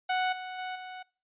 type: tone with level steps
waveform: sawtooth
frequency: 740 Hz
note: F#5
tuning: in tune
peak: -22 / -33 / -30 / -36 dBFS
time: 0.09-1.03 s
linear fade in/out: 10 ms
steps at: 0.32 / 0.58 / 0.75 s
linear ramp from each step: 10 ms
effects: noise-tail reverb RT60 0.4 s tail -26 dB re dry + resampled to 8000 Hz